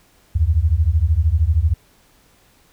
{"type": "beating tone pair", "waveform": "sine", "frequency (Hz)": [73.42, 86.42], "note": ["D2", "F2"], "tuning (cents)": [0, -18], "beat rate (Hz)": 13, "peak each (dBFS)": -16, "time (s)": [0.35, 1.74], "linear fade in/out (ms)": 10, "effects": ["pink hiss -55 dBFS RMS until 2.72 s"]}